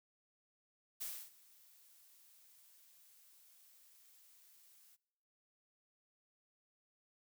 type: noise with ADSR envelope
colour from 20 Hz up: blue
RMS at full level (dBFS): -42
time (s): 1-4.97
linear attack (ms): 17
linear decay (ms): 280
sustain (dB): -23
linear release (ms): 30
effects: noise-tail reverb RT60 1.0 s tail -24 dB re dry